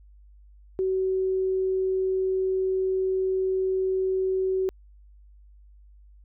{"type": "tone", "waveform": "sine", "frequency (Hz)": 377.5, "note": "F#4", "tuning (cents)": 35, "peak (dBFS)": -22, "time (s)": [0.79, 4.69], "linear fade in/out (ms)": 0, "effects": ["added 50 Hz sine -49 dBFS peak until 6.24 s"]}